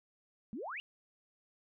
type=exponential sweep; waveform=sine; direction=up; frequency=196 to 2971 Hz; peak=-39 dBFS; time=0.53-0.8 s; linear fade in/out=0 ms; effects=none